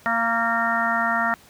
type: harmonic tone with a mistuned harmonic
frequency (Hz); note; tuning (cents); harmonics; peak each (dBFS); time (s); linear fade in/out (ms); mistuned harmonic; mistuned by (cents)
230.1; A#3; -22; 1 / 3 / 4 / 5 / 6 / 7 / 8; -30 / -26 / -28 / -30 / -24 / -36 / -25; 0.06-1.34; 0; 4; +19
effects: pink hiss -51 dBFS RMS until 1.49 s + high-pass 60 Hz 12 dB/octave